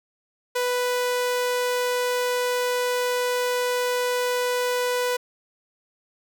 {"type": "tone", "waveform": "sawtooth", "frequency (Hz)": 494.4, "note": "B4", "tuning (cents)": 2, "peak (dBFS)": -18, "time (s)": [0.55, 5.17], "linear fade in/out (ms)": 10, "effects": []}